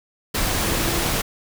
sine tone in noise, 338.3 Hz, E4, 45 cents sharp, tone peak -30 dBFS, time 0.66-1.05 s, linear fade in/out 10 ms, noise pink, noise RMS -22 dBFS, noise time 0.34-1.22 s, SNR -11 dB, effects none

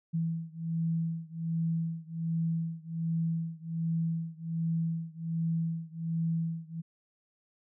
sine beating tone pair, 164 / 165.3 Hz, E3 / E3, -9 / +5 cents, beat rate 1.3 Hz, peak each -32 / -33 dBFS, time 0.13-6.82 s, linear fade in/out 20 ms, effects none

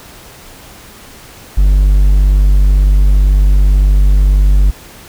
triangle tone, 49 Hz, G1, in tune, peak -3 dBFS, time 1.57-4.71 s, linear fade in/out 10 ms, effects pink hiss -36 dBFS RMS until 5.08 s

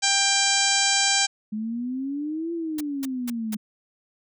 harmonic tone, 791 Hz, G5, 15 cents sharp, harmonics 1 / 2 / 3 / 4 / 5 / 6 / 7 / 8 / 9 / 10, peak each -28 / -28 / -28 / -28 / -28 / -28 / -28 / -28 / -28 / -28 dBFS, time 0.02-1.27 s, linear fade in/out 20 ms
sine exponential two-way sweep, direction up then down, 210.1 to 341.2 to 210.5 Hz, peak -26 dBFS, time 1.52-3.57 s, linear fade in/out 10 ms, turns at 2.53 s
white noise bursts, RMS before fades -34 dBFS, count 4, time 2.78-3.548 s, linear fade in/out 5 ms, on 27 ms, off 220 ms
effects none

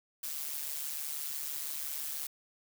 blue noise with amplitude modulation, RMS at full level -35 dBFS, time 0.23-2.27 s, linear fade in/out 5 ms, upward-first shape sine, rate 146 Hz, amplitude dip 70%, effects none

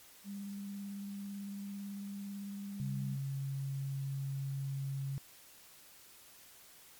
sine tone with vibrato, 200 Hz, G3, 35 cents sharp, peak -40 dBFS, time 0.24-3.18 s, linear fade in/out 50 ms, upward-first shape triangle, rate 18 Hz, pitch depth 19 cents each way
sine tone, 136.8 Hz, C#3, 23 cents flat, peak -35 dBFS, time 2.8-5.18 s, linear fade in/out 0 ms
effects white hiss -58 dBFS RMS until 6.99 s + MP3 96 kbps

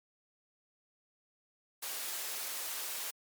white high-pass noise, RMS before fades -39 dBFS, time 1.82-3.11 s, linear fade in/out 10 ms, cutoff 440 Hz, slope 12 dB/octave, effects MP3 96 kbps

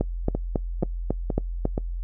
two click trains, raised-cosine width 2 ms, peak -9 / -12 dBFS, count 7 / 4, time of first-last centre 0.01-1.654 / 0.35-1.779 s, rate 3.65 / 2.1 Hz, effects noise-tail reverb RT60 0.1 s tail -23 dB re dry + added 43 Hz sine -27 dBFS peak until 2.03 s

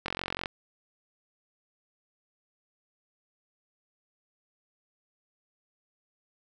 click train, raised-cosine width 0.3 ms, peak -15 dBFS, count 19, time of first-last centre 0.06-0.458 s, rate 45.2 Hz, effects none

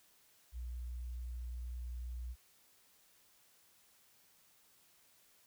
sine tone, 60.5 Hz, B1, 35 cents flat, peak -40 dBFS, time 0.52-2.36 s, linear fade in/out 50 ms, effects white hiss -68 dBFS RMS until 5.46 s

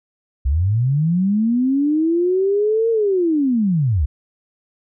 sine linear two-way sweep, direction up then down, 61.2 to 462 to 61.2 Hz, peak -14 dBFS, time 0.45-4.06 s, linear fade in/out 10 ms, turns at 2.9 s, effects none

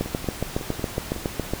two click trains, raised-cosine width 2 ms, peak -10 / -19 dBFS, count 12 / 7, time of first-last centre 0.01-1.536 / 0.06-1.163 s, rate 7.21 / 5.44 Hz, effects pink hiss -36 dBFS RMS until 1.6 s

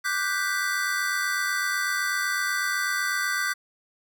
square chord, G major seventh, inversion second, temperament equal, 1174.7 / 1480 / 1568 / 1975.5 Hz, D6 / F#6 / G6 / B6, 0 / 0 / 0 / 0 cents, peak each -33 / -31 / -29 / -31 dBFS, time 0.04-3.54 s, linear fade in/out 20 ms, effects none

